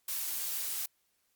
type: noise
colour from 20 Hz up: blue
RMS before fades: -35 dBFS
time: 0.08-0.86 s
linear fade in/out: 5 ms
effects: white hiss -75 dBFS RMS until 1.35 s + Opus 48 kbps